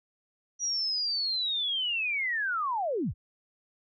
sine linear sweep, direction down, 5840 to 32.7 Hz, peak -27 dBFS, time 0.59-3.14 s, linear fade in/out 50 ms, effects none

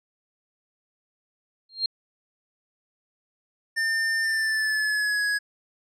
sine tone with exponential growth, 4200 Hz, C8, 6 cents sharp, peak -18 dBFS, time 1.69-1.86 s, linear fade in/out 5 ms, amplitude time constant 36 ms
square tone with pitch glide, 1800 to 1669.8 Hz, A6 to G#6, +39 to +9 cents, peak -23 dBFS, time 3.76-5.39 s, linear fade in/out 20 ms, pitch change -130 cents, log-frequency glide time 4.22-5.24 s
effects low-pass 9000 Hz 12 dB/octave

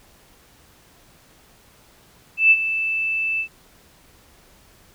sine tone with ADSR envelope, 2640 Hz, E7, 2 cents sharp, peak -8 dBFS, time 2.37-3.48 s, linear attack 140 ms, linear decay 47 ms, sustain -12 dB, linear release 82 ms, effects pink hiss -53 dBFS RMS until 4.94 s

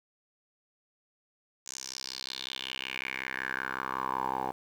10% pulse tone with band-pass filter sweep, 65.41 Hz, C2, in tune, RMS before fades -36 dBFS, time 1.66-4.52 s, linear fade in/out 5 ms, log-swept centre 6800 to 750 Hz, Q 4.6, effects 9-bit

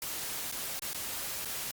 white noise with dropouts, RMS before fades -37 dBFS, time 0.02-1.71 s, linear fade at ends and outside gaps 1 ms, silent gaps 0.514-0.523 / 0.793-0.821 / 0.932-0.945 / 1.449-1.456 s, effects Opus 48 kbps

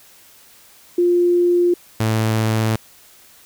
sine / sawtooth tone pair in turn, 351 / 110.56 Hz, F4 / A2, +9 / +9 cents, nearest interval octave + minor sixth, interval 2000 cents, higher first, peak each -12 / -12 dBFS, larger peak neither, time 0.98-1.74 / 2-2.76 s, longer neither, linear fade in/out 5 ms, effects white hiss -48 dBFS RMS until 3.45 s

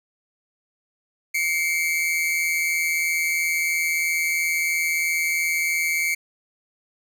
45% pulse tone pair together, 2127 / 2290 Hz, C7 / D7, +28 / -44 cents, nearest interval minor second, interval 128 cents, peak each -24 / -23 dBFS, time 1.34-6.15 s, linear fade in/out 10 ms, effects none

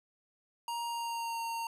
square tone with pitch glide, 939 to 920.2 Hz, A#5 to A#5, +12 to -23 cents, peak -35 dBFS, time 0.68-1.67 s, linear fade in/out 2 ms, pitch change -35 cents, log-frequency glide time 0.85-1.4 s, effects resampled to 32000 Hz + 11-bit

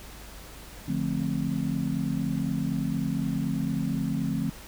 sine chord, D minor seventh, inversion none, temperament just, 146.83 / 176.2 / 220.2 / 264.3 Hz, D3 / F3 / A3 / C4, 0 / +16 / +2 / +18 cents, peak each -31 dBFS, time 0.88-4.5 s, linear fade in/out 5 ms, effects added 50 Hz sine -46 dBFS peak until 4.67 s + pink hiss -46 dBFS RMS until 4.67 s

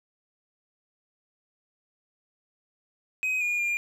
triangle tone with pitch steps, 2522 / 2433 / 2401 Hz, D#7 / D#7 / D7, +23 / -39 / +38 cents, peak -23 dBFS, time 3.23-3.77 s, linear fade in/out 0 ms, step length 180 ms, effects none

